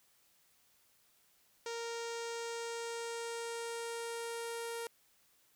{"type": "tone with low-pass filter sweep", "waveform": "sawtooth", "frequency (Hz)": 464.6, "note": "A#4", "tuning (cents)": -6, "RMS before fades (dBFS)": -41, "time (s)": [1.66, 4.87], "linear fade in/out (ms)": 2, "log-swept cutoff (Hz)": [6400, 11000], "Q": 2, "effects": ["white hiss -70 dBFS RMS until 5.55 s"]}